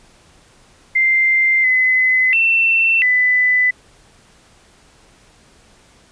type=tone with pitch steps; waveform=sine; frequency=2090 / 2028 / 2689 / 1998 Hz; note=C7 / B6 / E7 / B6; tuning=-2 / +45 / +34 / +20 cents; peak=-11 dBFS; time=0.95-3.71 s; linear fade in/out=10 ms; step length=690 ms; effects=pink hiss -50 dBFS RMS until 6.11 s + resampled to 22050 Hz